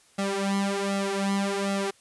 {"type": "tone with flanger", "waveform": "sawtooth", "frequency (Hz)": 197.6, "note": "G3", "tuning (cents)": 14, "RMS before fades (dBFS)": -27, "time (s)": [0.18, 1.91], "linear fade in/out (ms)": 10, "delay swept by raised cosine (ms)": [1.5, 4.1], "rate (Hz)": 1.3, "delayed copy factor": 0.85, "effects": ["white hiss -59 dBFS RMS until 2 s", "resampled to 24000 Hz"]}